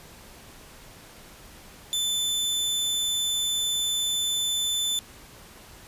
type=tone; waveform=sawtooth; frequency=3520 Hz; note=A7; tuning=in tune; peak=-21 dBFS; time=1.93-4.99 s; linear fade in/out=0 ms; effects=pink hiss -48 dBFS RMS until 5.87 s + resampled to 32000 Hz